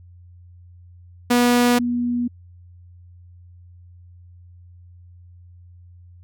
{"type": "tone pair in turn", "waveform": ["sawtooth", "sine"], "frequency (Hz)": [243, 241.8], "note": ["B3", "B3"], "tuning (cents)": [-28, -36], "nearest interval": "unison", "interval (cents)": 8, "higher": "first", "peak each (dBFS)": [-10, -19], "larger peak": "first", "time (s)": [[1.3, 1.79], [1.79, 2.28]], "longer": "neither", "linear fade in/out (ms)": 10, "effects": ["added 88 Hz sine -43 dBFS peak until 6.23 s"]}